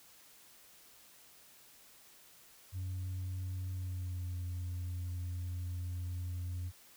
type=tone with pitch glide; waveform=sine; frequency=92.5 to 88.94 Hz; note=F#2 to F2; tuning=0 to +32 cents; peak=-34 dBFS; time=2.72-6.72 s; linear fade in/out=50 ms; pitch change=-68 cents; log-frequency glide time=3.71-4.35 s; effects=tanh soft clip ceiling -35 dBFS + white hiss -60 dBFS RMS until 6.96 s